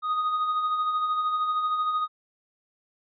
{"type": "tone with tremolo", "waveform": "triangle", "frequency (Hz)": 1244, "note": "D#6", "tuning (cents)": -1, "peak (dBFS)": -20, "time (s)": [0.02, 2.08], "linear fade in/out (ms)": 50, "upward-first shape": "sine", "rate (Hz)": 13, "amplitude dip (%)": 40, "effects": ["resampled to 11025 Hz"]}